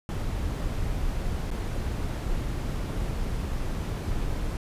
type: noise with dropouts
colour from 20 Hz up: brown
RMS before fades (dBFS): -29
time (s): 0.09-4.57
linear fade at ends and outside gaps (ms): 1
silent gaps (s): 1.505-1.513
effects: resampled to 32000 Hz